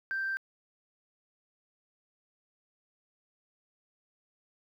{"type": "tone", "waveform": "sine", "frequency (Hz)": 1568, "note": "G6", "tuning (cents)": 0, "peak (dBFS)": -29, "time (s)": [0.11, 0.37], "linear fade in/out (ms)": 0, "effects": ["tanh soft clip ceiling -26 dBFS", "11-bit"]}